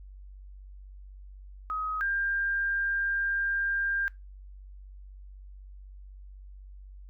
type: tone pair in turn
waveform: sine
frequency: 1264 / 1596.7 Hz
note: D#6 / G6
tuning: +27 / +31 cents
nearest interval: major third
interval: 404 cents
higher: second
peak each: -29 / -26 dBFS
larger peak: second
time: 1.7-2.01 / 2.01-4.08 s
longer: second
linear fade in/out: 0 ms
effects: noise-tail reverb RT60 0.2 s tail -21 dB re dry + added 48 Hz sine -44 dBFS peak until 7.09 s